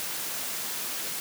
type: high-pass noise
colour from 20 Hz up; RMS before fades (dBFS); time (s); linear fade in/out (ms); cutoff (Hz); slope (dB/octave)
white; -33; 0-1.2; 0; 120; 24
effects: none